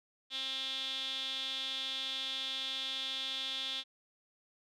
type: tone with band-pass filter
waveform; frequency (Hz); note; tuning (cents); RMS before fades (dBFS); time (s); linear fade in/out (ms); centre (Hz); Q
sawtooth; 265.6; C4; +26; -38; 0.3-3.84; 50; 3500; 9.3
effects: none